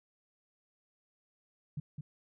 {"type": "tone with echo", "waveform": "sine", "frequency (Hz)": 146.83, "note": "D3", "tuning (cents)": 0, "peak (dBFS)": -34, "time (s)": [1.77, 1.8], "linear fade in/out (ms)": 5, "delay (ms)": 210, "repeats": 1, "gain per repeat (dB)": -4, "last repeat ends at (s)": 2.01, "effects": []}